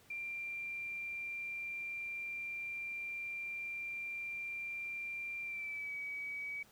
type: tone with pitch glide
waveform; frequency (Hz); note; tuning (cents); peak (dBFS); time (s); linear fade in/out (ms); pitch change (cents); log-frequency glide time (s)
sine; 2373 to 2275; D7 to C#7; +17 to +44; -39; 0.1-6.63; 5; -73; 5.42-5.94
effects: pink hiss -64 dBFS RMS until 6.71 s + high-pass 60 Hz 12 dB/octave